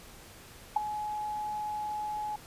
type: tone with ADSR envelope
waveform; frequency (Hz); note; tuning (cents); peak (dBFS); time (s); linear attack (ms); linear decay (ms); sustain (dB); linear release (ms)
sine; 845; G#5; +30; -19; 0.76-2.36; 6; 12; -13; 4
effects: pink hiss -51 dBFS RMS until 2.46 s + resampled to 32000 Hz